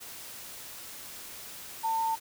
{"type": "tone in noise", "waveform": "sine", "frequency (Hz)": 899, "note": "A5", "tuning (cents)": 37, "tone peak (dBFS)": -26, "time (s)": [1.83, 2.16], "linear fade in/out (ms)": 20, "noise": "white", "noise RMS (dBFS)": -44, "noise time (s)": [0, 2.2], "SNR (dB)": 15, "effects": []}